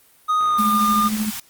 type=tone with pitch glide; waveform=triangle; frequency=1244.5 to 1211.2 Hz; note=D#6 to D#6; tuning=0 to -47 cents; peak=-14 dBFS; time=0.28-1.09 s; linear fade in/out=20 ms; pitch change=-47 cents; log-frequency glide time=0.43-0.65 s
type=click train; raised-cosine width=0.5 ms; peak=-24 dBFS; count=53; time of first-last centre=0.41-1.249 s; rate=62 Hz
type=band-stop noise; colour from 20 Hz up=white; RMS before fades=-30 dBFS; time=0.58-1.4 s; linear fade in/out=5 ms; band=270 to 710 Hz; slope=96 dB/octave
type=tone with tremolo; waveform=sine; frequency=214.3 Hz; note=A3; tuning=45 cents flat; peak=-18 dBFS; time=0.58-1.31 s; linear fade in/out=20 ms; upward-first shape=sine; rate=13 Hz; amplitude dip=55%
effects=white hiss -54 dBFS RMS until 1.49 s + Opus 32 kbps

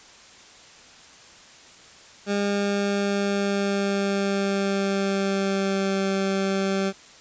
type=tone with pitch glide; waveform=20% pulse; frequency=202.1 to 194.09 Hz; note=G#3 to G3; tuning=-47 to -17 cents; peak=-17 dBFS; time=2.26-6.93 s; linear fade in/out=50 ms; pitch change=-70 cents; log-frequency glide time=2.39-6.07 s; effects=white hiss -48 dBFS RMS until 7.2 s + resampled to 16000 Hz

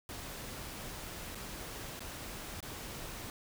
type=noise with dropouts; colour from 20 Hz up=pink; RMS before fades=-44 dBFS; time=0.09-3.3 s; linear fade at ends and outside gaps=1 ms; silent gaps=1.348-1.353 / 1.994-2.005 / 2.605-2.627 s; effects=none

